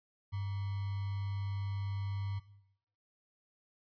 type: tone with sample-and-hold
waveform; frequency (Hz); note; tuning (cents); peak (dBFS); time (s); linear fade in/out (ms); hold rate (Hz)
sine; 99; G2; +18; -34; 0.32-2.4; 20; 1050
effects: noise-tail reverb RT60 0.8 s tail -17 dB re dry + resampled to 11025 Hz